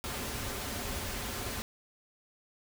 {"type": "noise with comb filter", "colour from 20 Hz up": "pink", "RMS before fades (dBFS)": -37, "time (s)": [0.04, 1.62], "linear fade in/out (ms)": 0, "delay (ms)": 6.2, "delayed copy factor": -0.5, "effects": []}